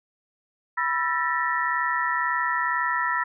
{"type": "tone cluster", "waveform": "sine", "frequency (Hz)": [982, 1334, 1779, 1921], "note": ["B5", "E6", "A6", "B6"], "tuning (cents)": [-10, 20, 19, -48], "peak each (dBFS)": [-27, -27, -28, -29], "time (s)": [0.77, 3.24], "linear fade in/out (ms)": 10, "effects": []}